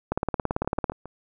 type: two click trains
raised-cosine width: 1 ms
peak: -24 / -10 dBFS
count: 5 / 15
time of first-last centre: 0.51-1.056 / 0.12-0.898 s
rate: 7.32 / 18 Hz
effects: none